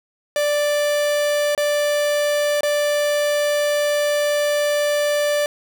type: tone with dropouts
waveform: 45% pulse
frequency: 587.3 Hz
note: D5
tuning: in tune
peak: -17 dBFS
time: 0.36-5.46 s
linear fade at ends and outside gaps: 1 ms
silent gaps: 1.55-1.577 / 2.608-2.632 s
effects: none